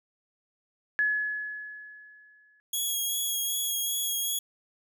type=tone with exponential decay; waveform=sine; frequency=1700 Hz; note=G#6; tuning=40 cents sharp; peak=-21 dBFS; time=0.99-2.6 s; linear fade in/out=0 ms; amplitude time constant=350 ms
type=tone with vibrato; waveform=5% pulse; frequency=3322 Hz; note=G#7; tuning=in tune; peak=-20 dBFS; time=2.73-4.39 s; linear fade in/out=5 ms; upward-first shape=sine; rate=2.6 Hz; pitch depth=20 cents each way
effects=none